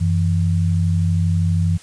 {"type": "tone pair together", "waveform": "sine", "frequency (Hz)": [92.77, 165.3], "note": ["F#2", "E3"], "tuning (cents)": [5, 5], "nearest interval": "minor seventh", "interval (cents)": 1000, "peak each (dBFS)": [-16, -19], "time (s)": [0, 1.78], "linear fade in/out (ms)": 20, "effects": ["white hiss -44 dBFS RMS until 1.82 s", "resampled to 22050 Hz"]}